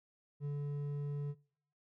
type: tone with hard clipping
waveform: sine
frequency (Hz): 144.3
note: D3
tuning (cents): -30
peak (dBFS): -37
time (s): 0.4-1.35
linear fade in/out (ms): 50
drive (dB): 5
effects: noise-tail reverb RT60 0.7 s tail -25 dB re dry